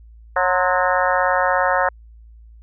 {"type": "harmonic tone with a mistuned harmonic", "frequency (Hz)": 182.9, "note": "F#3", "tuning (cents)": -20, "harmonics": [3, 4, 5, 6, 7, 8, 9, 10], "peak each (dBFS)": [-21, -22, -23, -24, -24, -25, -26, -26], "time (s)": [0.36, 1.89], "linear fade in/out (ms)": 5, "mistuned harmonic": 6, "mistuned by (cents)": -75, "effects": ["added 56 Hz sine -41 dBFS peak until 2.62 s"]}